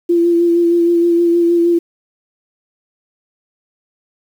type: tone with vibrato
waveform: sine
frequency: 342 Hz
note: F4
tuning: 36 cents flat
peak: -9 dBFS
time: 0.09-1.79 s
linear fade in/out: 10 ms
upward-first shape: sine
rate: 6.4 Hz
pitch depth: 20 cents each way
effects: 7-bit